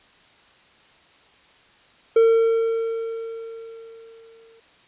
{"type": "tone with exponential decay", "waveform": "triangle", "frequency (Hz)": 454.5, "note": "A#4", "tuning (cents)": -44, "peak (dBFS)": -9, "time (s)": [2.16, 4.6], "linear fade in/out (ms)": 5, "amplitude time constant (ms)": 530, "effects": ["white hiss -54 dBFS RMS until 4.87 s", "resampled to 8000 Hz"]}